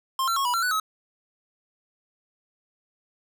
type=tone with pitch steps; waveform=square; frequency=1059 / 1350 / 1095 / 977 / 1360 / 1485 / 1282 Hz; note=C6 / E6 / C#6 / B5 / F6 / F#6 / E6; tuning=+21 / +41 / -22 / -19 / -46 / +6 / -49 cents; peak=-23 dBFS; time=0.19-0.799 s; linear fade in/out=2 ms; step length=87 ms; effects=none